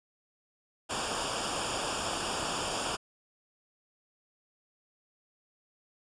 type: noise with comb filter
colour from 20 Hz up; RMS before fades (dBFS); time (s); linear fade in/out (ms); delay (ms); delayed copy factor
pink; -33; 0.89-2.97; 20; 0.49; -0.8
effects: resampled to 22050 Hz